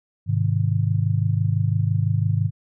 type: chord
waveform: sine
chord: Ab major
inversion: none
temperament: just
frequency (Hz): 103.83 / 129.78 / 155.74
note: Ab2 / C3 / Eb3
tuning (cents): 0 / -14 / +2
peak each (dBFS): -20 / -24 / -24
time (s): 0.26-2.51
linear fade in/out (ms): 50
effects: none